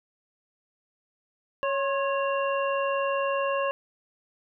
harmonic tone with a mistuned harmonic, 554.4 Hz, C#5, in tune, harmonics 1 / 2 / 3 / 5, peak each -26 / -29 / -36 / -35 dBFS, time 1.63-3.71 s, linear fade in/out 0 ms, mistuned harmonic 2, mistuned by -54 cents, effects none

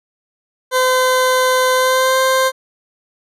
20% pulse tone with pitch glide, 512 to 523.4 Hz, C5 to C5, -38 to 0 cents, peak -7 dBFS, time 0.71-2.52 s, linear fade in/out 50 ms, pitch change +38 cents, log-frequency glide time 1.74-2.19 s, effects resampled to 32000 Hz

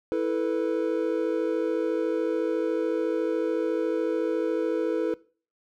triangle chord, E suspended fourth, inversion none, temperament equal with one note detuned, 327.7 / 440 / 493.9 Hz, E4 / A4 / B4, -10 / 0 / 0 cents, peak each -26 dBFS, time 0.12-5.14 s, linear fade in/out 0 ms, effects noise-tail reverb RT60 0.4 s tail -21 dB re dry

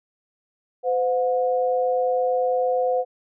sine tone pair together, 510 / 721.2 Hz, C5 / F#5, -44 / -45 cents, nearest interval tritone, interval 599 cents, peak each -20 / -24 dBFS, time 0.83-3.05 s, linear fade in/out 50 ms, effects none

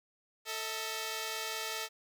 5% pulse tone pair together, 444 / 643.6 Hz, A4 / E5, +16 / -42 cents, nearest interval tritone, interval 642 cents, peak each -26 / -29 dBFS, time 0.45-1.89 s, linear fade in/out 50 ms, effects none

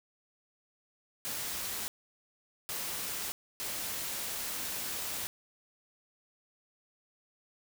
white noise bursts at uneven times, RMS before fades -37 dBFS, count 3, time 1.25-1.88 / 2.69-3.32 / 3.6-5.27 s, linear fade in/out 0 ms, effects none

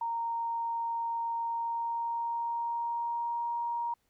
sine tone with pitch glide, 927 to 941.6 Hz, A#5 to A#5, -10 to +17 cents, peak -30 dBFS, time 0.01-3.94 s, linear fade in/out 5 ms, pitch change +27 cents, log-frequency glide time 1.42-3.54 s, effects pink hiss -75 dBFS RMS until 4.09 s

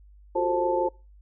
sine tone cluster, 354 / 379.6 / 445.6 / 528 / 879 Hz, F4 / F#4 / A4 / C5 / A5, +23 / +44 / +22 / +16 / -2 cents, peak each -27 / -32 / -34 / -26 / -27 dBFS, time 0.35-0.89 s, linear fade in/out 10 ms, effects noise-tail reverb RT60 0.3 s tail -24 dB re dry + added 50 Hz sine -49 dBFS peak until 1.21 s

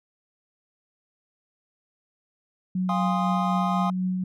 sine tone with tremolo, 184.4 Hz, F#3, 6 cents flat, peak -22 dBFS, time 2.75-4.24 s, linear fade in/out 5 ms, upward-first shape triangle, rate 4 Hz, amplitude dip 30%
triangle chord, F minor seventh, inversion none, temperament equal with one note detuned, 698.5 / 813.5 / 1046.5 / 1244.5 Hz, F5 / Ab5 / C6 / Eb6, 0 / -36 / 0 / 0 cents, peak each -28 dBFS, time 2.89-3.9 s, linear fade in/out 2 ms
effects none

